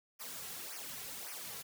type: noise with flanger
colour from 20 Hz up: white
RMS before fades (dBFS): -45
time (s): 0.19-1.63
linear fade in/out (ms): 20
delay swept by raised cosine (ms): 0.25 to 3.35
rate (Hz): 1.8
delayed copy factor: -0.95
effects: none